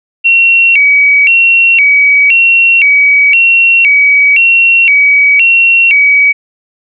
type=tone with vibrato; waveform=sine; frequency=2489 Hz; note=D#7; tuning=in tune; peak=-3 dBFS; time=0.24-6.33 s; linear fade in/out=20 ms; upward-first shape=square; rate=0.97 Hz; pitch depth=160 cents each way; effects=none